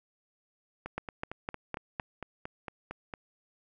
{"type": "two click trains", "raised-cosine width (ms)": 0.5, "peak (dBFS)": [-18, -23], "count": [5, 11], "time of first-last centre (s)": [[0.98, 1.998], [0.86, 3.138]], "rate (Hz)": [3.93, 4.39], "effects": []}